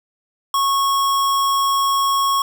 square tone, 1100 Hz, C#6, 14 cents flat, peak -16 dBFS, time 0.54-2.42 s, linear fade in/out 2 ms, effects none

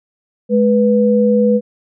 sine tone pair together, 211.5 / 491.8 Hz, G#3 / B4, +32 / -7 cents, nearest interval octave + minor third, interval 1461 cents, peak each -12 / -12 dBFS, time 0.49-1.61 s, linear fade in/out 50 ms, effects none

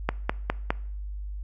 click train, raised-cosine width 0.5 ms, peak -8 dBFS, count 4, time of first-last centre 0.09-0.705 s, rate 4.88 Hz, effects noise-tail reverb RT60 0.6 s tail -22 dB re dry + added 50 Hz sine -32 dBFS peak until 1.43 s

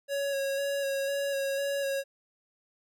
square tone with vibrato, 554.4 Hz, C#5, in tune, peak -29 dBFS, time 0.08-2.04 s, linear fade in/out 50 ms, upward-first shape square, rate 2 Hz, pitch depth 17 cents each way, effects none

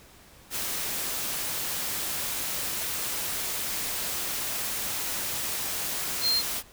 sine tone in noise, 4186 Hz, C8, in tune, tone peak -22 dBFS, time 6.21-6.43 s, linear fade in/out 50 ms, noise white, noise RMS -31 dBFS, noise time 0.5-6.63 s, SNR +6 dB, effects pink hiss -53 dBFS RMS until 6.72 s

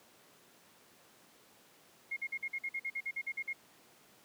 sine tone bursts, 2146 Hz, C7, 43 cents sharp, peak -34 dBFS, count 14, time 2.11-3.532 s, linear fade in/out 10 ms, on 57 ms, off 48 ms, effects pink hiss -62 dBFS RMS until 4.24 s + high-pass 200 Hz 12 dB/octave

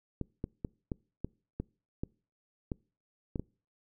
clicks, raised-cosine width 3 ms, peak -21 dBFS, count 10, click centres 0.213 / 0.441 / 0.648 / 0.918 / 1.246 / 1.6 / 2.035 / 2.718 / 3.358 / 3.396 s, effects noise-tail reverb RT60 0.4 s tail -26 dB re dry

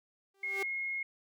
sawtooth tone with exponential growth, 391.9 Hz, G4, in tune, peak -29 dBFS, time 0.34-0.63 s, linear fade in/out 5 ms, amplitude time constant 62 ms
sine tone, 2157 Hz, C#7, 48 cents flat, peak -33 dBFS, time 0.43-1.03 s, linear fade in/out 5 ms
effects none

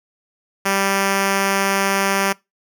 5% pulse tone, 196 Hz, G3, in tune, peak -5 dBFS, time 0.65-2.33 s, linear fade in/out 10 ms, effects noise-tail reverb RT60 0.2 s tail -23 dB re dry

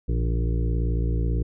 harmonic tone with a mistuned harmonic, 58.27 Hz, A#1, in tune, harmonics 1 / 2 / 3 / 5 / 6 / 7 / 8, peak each -22 / -28 / -32 / -36 / -38 / -39 / -40 dBFS, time 0.08-1.43 s, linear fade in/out 10 ms, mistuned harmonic 3, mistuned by -43 cents, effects none

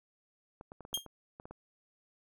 clicks, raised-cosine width 1 ms, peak -33 dBFS, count 10, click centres 0.611 / 0.719 / 0.807 / 0.851 / 0.93 / 0.975 / 1.063 / 1.399 / 1.455 / 1.51 s
sawtooth tone with exponential decay, 3222 Hz, G7, 47 cents sharp, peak -24 dBFS, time 0.94-1.06 s, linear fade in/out 2 ms, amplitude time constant 26 ms
effects none

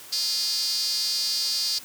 square tone with high-pass filter, 190.2 Hz, F#3, 48 cents sharp, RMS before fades -26 dBFS, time 0.12-1.79 s, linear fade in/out 10 ms, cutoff 4700 Hz, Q 8, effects white hiss -44 dBFS RMS until 1.84 s + high-pass 100 Hz 12 dB/octave

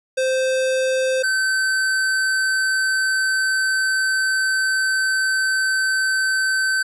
square tone pair in turn, 521 / 1538.4 Hz, C5 / G6, -7 / -33 cents, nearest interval octave + perfect fifth, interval 1874 cents, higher second, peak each -18 dBFS, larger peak neither, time 0.17-1.23 / 1.23-6.83 s, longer second, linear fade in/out 10 ms, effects resampled to 24000 Hz

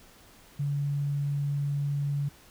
sine tone, 142.8 Hz, D3, 48 cents flat, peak -26 dBFS, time 0.59-2.29 s, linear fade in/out 10 ms, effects pink hiss -55 dBFS RMS until 2.5 s

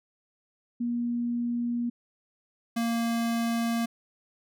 sine / square tone pair in turn, 238.6 / 231.8 Hz, A#3 / A#3, +41 / -10 cents, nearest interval minor second, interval 51 cents, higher first, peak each -26 dBFS, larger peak neither, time 0.8-1.9 / 2.76-3.86 s, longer neither, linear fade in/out 10 ms, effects none

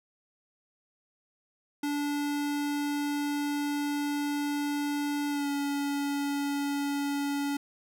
square tone with pitch glide, 290 to 283.9 Hz, D4 to C#4, -22 to +41 cents, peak -29 dBFS, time 1.83-7.57 s, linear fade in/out 5 ms, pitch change -37 cents, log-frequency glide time 5.29-5.48 s, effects none

